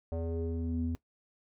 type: tone with low-pass filter sweep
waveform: square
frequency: 82.8 Hz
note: E2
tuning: 8 cents sharp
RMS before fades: -34 dBFS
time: 0.12-0.95 s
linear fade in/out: 0 ms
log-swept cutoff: 600 to 210 Hz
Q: 4.1
effects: noise-tail reverb RT60 0.1 s tail -18 dB re dry